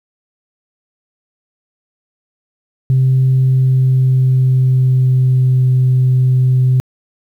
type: tone with pitch glide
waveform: sine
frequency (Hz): 130.81 to 128.27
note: C3 to C3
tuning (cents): 0 to -34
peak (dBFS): -7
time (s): 2.9-6.8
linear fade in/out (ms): 0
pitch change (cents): -34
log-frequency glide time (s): 3.33-5.66
effects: tanh soft clip ceiling -5 dBFS + 8-bit